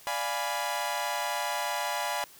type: chord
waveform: sawtooth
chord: D diminished seventh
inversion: none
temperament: equal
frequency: 587.3 / 698.5 / 830.6 / 987.8 Hz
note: D5 / F5 / Ab5 / Cb6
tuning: 0 / 0 / 0 / 0 cents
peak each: -33 / -32 / -30 / -30 dBFS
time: 0.07-2.24 s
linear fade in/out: 0 ms
effects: white hiss -53 dBFS RMS until 2.39 s